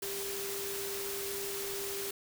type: tone in noise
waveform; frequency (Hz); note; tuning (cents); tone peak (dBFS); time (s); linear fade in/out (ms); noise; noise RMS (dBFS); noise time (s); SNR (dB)
sine; 396.7; G4; +21; -39; 0.02-2.11; 5; white; -39; 0.02-2.11; -3
effects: none